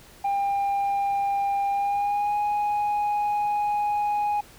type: tone with pitch glide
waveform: sine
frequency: 799 to 829.1 Hz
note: G5 to G#5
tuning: +33 to -3 cents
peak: -19 dBFS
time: 0.24-4.41 s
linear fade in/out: 10 ms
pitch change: +64 cents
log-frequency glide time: 1.71-2.37 s
effects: tanh soft clip ceiling -21 dBFS + pink hiss -50 dBFS RMS until 4.58 s